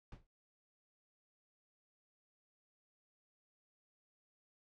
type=noise with exponential decay; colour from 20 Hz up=brown; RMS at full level=-44 dBFS; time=0.12-0.27 s; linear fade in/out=2 ms; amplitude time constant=32 ms; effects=low-pass 5000 Hz 12 dB/octave